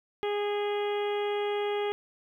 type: harmonic tone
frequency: 411.8 Hz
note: G#4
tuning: 15 cents flat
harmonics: 1 / 2 / 3 / 4 / 5 / 6 / 7 / 8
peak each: -28 / -35 / -42 / -46 / -42 / -46 / -46 / -44 dBFS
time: 0.23-1.92 s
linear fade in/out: 0 ms
effects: 11-bit